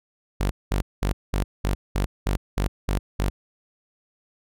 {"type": "tone bursts", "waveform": "sawtooth", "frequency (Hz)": 48.78, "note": "G1", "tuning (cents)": -8, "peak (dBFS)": -17, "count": 10, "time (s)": [0.4, 3.3], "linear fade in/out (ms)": 10, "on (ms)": 110, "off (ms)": 200, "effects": []}